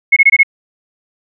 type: tone bursts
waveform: sine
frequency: 2179 Hz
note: C#7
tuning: 30 cents flat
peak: -3 dBFS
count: 5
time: 0.12-0.433 s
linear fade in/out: 10 ms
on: 45 ms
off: 22 ms
effects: none